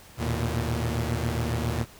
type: tone cluster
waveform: sawtooth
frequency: 78.2 / 112.9 / 120.2 Hz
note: D#2 / A2 / B2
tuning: +9 / +45 / -46 cents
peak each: -26 dBFS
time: 0.17-1.86 s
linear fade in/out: 50 ms
effects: pink hiss -50 dBFS RMS until 1.99 s